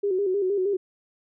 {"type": "tone with vibrato", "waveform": "sine", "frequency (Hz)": 387.3, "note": "G4", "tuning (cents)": -21, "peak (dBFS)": -21, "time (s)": [0.03, 0.77], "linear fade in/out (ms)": 10, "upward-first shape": "square", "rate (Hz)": 6.4, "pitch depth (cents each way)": 75, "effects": []}